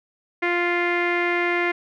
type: tone with low-pass filter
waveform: sawtooth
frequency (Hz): 349.2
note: F4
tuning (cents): 0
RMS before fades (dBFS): -22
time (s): 0.42-1.72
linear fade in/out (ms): 10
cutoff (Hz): 2100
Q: 5.4
effects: none